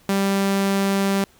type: tone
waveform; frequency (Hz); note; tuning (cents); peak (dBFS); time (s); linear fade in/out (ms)
sawtooth; 196.5; G3; +4; -14; 0.09-1.24; 2
effects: pink hiss -55 dBFS RMS until 1.39 s